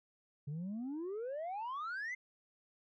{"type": "exponential sweep", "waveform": "sine", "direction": "up", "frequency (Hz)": [138.59, 2100], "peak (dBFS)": -36, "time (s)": [0.47, 2.15], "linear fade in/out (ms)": 10, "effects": ["tanh soft clip ceiling -37 dBFS"]}